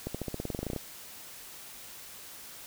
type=accelerating click train; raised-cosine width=2 ms; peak=-20 dBFS; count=15; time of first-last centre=0.07-0.763 s; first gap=76 ms; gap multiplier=0.93; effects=white hiss -47 dBFS RMS until 2.66 s